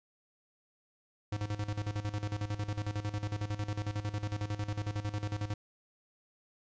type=tone with tremolo; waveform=square; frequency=103.83 Hz; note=G#2; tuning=in tune; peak=-32 dBFS; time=1.32-5.54 s; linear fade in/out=5 ms; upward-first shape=square; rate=11 Hz; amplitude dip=75%; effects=resampled to 16000 Hz + 12-bit